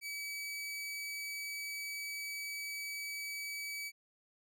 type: tone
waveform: sawtooth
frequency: 2286 Hz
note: D7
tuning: 47 cents flat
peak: -36 dBFS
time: 0.01-3.92 s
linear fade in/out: 50 ms
effects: none